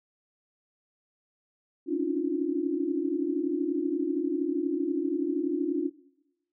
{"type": "tone cluster", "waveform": "sine", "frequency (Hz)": [275.5, 288, 316.5, 352.5], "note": ["C#4", "D4", "D#4", "F4"], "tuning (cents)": [-11, -34, 30, 16], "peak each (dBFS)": [-33, -31, -31, -30], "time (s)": [1.86, 5.91], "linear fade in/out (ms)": 50, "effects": ["noise-tail reverb RT60 0.9 s tail -19 dB re dry"]}